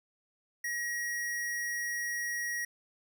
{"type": "tone", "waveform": "square", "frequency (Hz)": 1900, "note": "A#6", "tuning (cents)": 33, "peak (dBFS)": -33, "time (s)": [0.64, 2.65], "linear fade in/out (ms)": 5, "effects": []}